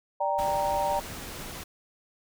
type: chord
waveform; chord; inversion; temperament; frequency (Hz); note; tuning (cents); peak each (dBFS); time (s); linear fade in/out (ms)
sine; G minor; second; equal; 587.3 / 784 / 932.3; D5 / G5 / Bb5; 0 / 0 / 0; -29 / -29 / -28; 0.2-1; 10
type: noise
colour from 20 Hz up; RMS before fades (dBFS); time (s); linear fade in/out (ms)
pink; -39; 0.38-1.64; 10
effects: none